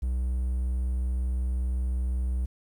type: tone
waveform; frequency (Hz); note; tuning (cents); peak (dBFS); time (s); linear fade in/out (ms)
triangle; 62.7; B1; +27; -23; 0.02-2.46; 10
effects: 10-bit